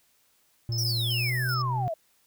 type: tone with pitch glide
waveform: triangle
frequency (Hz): 116.54 to 125.63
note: A#2 to B2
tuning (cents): 0 to +30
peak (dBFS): -25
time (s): 0.69-1.88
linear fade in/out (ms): 0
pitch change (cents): +130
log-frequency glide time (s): 1.04-1.4
type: tone with tremolo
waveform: triangle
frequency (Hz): 5240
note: E8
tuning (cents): -11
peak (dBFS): -31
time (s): 0.72-1.62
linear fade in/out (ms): 2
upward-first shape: square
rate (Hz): 2.6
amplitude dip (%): 70
type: exponential sweep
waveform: sine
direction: down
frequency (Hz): 5920 to 622.3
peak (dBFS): -28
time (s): 0.78-1.94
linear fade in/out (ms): 5
type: high-pass noise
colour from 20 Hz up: pink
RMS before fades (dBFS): -41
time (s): 0.78-1.54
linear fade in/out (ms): 0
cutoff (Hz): 9000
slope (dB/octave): 48
effects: white hiss -66 dBFS RMS until 2.26 s